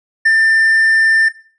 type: tone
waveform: triangle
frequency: 1789 Hz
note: A6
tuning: 28 cents sharp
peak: -6 dBFS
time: 0.25-1.29 s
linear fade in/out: 10 ms
effects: noise-tail reverb RT60 0.4 s tail -17 dB re dry + resampled to 24000 Hz